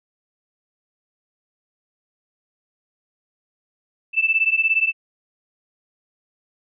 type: beating tone pair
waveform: sine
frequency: 2636 / 2653 Hz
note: E7 / E7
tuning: -1 / +10 cents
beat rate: 17 Hz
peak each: -19 dBFS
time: 4.13-4.93 s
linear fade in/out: 50 ms
effects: none